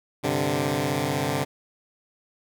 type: chord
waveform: 10% pulse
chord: G suspended fourth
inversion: none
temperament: equal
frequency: 98 / 130.81 / 146.83 Hz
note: G2 / C3 / D3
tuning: 0 / 0 / 0 cents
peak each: -24 / -19 / -18 dBFS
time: 0.23-1.45 s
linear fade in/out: 20 ms
effects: none